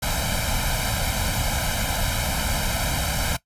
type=noise with comb filter; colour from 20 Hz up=pink; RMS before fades=-24 dBFS; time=0.02-3.37 s; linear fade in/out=10 ms; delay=1.3 ms; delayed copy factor=+1; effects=noise-tail reverb RT60 0.1 s tail -17 dB re dry + resampled to 32000 Hz